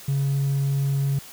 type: tone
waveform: triangle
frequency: 138.59 Hz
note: C#3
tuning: in tune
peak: -17 dBFS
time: 0.08-1.19 s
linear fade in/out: 5 ms
effects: tanh soft clip ceiling -15 dBFS + white hiss -43 dBFS RMS until 1.32 s